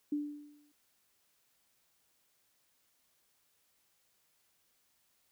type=tone with exponential decay; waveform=sine; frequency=293.7 Hz; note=D4; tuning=in tune; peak=-29 dBFS; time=0.12-0.72 s; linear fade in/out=5 ms; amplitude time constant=130 ms; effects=white hiss -74 dBFS RMS until 5.31 s